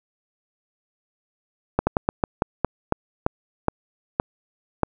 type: slowing click train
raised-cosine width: 1 ms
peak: -4 dBFS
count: 12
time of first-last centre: 1.79-4.833 s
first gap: 80 ms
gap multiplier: 1.23
effects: none